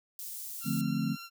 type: high-pass noise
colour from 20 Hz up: white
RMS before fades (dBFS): -41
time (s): 0.19-0.81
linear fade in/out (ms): 0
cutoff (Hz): 7100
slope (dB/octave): 12
type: tone with vibrato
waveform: 15% pulse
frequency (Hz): 1372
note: F6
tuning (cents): -31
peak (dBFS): -36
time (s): 0.6-1.3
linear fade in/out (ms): 50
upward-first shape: square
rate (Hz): 16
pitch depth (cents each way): 12
type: chord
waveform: sine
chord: D minor seventh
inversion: none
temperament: equal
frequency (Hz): 146.83 / 174.61 / 220 / 261.6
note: D3 / F3 / A3 / C4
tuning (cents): 0 / 0 / 0 / 0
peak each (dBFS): -34 / -34 / -32 / -34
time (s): 0.64-1.17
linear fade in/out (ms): 50
effects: none